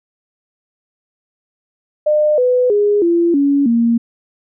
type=tone with pitch steps; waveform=sine; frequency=604 / 499.2 / 412.5 / 340.9 / 281.8 / 232.9 Hz; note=D5 / B4 / G#4 / F4 / C#4 / A#3; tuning=+48 / +19 / -12 / -42 / +29 / -1 cents; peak=-10 dBFS; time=2.06-3.98 s; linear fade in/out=10 ms; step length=320 ms; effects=none